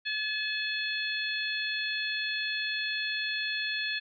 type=harmonic tone; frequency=858 Hz; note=A5; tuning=44 cents flat; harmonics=2 / 3 / 4 / 5; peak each=-33 / -35 / -36 / -37 dBFS; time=0.05-4 s; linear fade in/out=20 ms; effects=none